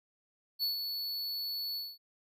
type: tone with ADSR envelope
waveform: square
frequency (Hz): 4430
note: C#8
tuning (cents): -2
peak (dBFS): -29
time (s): 0.59-1.98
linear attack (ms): 40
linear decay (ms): 130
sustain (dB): -6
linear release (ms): 220
effects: none